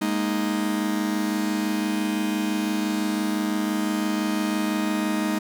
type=chord; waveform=45% pulse; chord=Ab suspended second; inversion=none; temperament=just; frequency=207.7 / 233.6 / 311.5 Hz; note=Ab3 / Bb3 / Eb4; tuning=0 / +4 / +2 cents; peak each=-26 / -30 / -26 dBFS; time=0.01-5.39 s; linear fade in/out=10 ms; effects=none